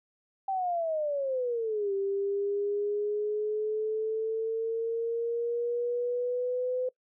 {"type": "exponential two-way sweep", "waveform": "sine", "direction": "down then up", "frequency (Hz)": [784, 392, 508], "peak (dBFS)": -27, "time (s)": [0.48, 6.89], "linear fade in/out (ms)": 5, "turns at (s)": 1.93, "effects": ["noise-tail reverb RT60 0.1 s tail -22 dB re dry"]}